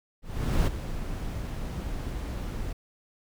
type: noise with ADSR envelope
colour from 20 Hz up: brown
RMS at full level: -22 dBFS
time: 0.22-2.73 s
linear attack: 450 ms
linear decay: 17 ms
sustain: -11 dB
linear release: 8 ms
effects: none

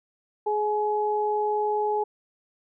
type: tone pair together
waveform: sine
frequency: 420.6 / 845 Hz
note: G#4 / G#5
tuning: +22 / +30 cents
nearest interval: octave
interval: 1208 cents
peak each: -25 dBFS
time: 0.46-2.04 s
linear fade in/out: 10 ms
effects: none

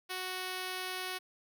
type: tone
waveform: 5% pulse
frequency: 370 Hz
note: F#4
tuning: in tune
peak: -25 dBFS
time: 0.09-1.19 s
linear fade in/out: 20 ms
effects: none

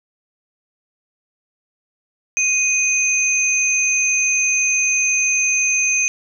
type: tone pair together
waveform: sine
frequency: 2489 / 6277 Hz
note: D#7 / G8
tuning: 0 / +1 cents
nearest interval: octave + major third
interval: 1601 cents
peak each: -17 / -18 dBFS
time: 2.37-6.08 s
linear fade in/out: 0 ms
effects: none

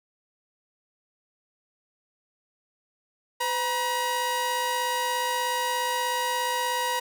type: tone pair together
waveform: sawtooth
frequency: 506 / 955.2 Hz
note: B4 / A#5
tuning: +42 / +42 cents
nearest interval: major seventh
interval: 1100 cents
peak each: -28 / -22 dBFS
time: 3.4-7 s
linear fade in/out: 10 ms
effects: none

